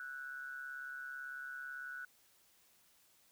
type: tone with amplitude modulation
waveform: sine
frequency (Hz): 1478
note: F#6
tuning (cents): -2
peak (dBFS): -40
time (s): 0-2.05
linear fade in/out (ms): 2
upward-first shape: sine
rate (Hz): 138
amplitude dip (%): 65
effects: white hiss -69 dBFS RMS until 3.31 s